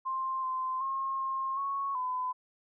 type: tone with pitch steps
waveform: sine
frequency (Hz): 1052 / 1037 / 1075 / 1068 / 1105 / 1010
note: C6 / C6 / C6 / C6 / C#6 / B5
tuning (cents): +9 / -16 / +47 / +35 / -6 / +39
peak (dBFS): -30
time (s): 0.05-2.33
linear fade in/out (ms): 20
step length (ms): 380
effects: none